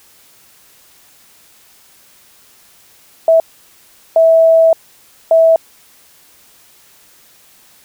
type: tone bursts at uneven times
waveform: sine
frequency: 653 Hz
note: E5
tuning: 17 cents flat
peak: -5 dBFS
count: 3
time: 3.28-3.4 / 4.16-4.73 / 5.31-5.56 s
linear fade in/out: 2 ms
effects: white hiss -47 dBFS RMS until 7.84 s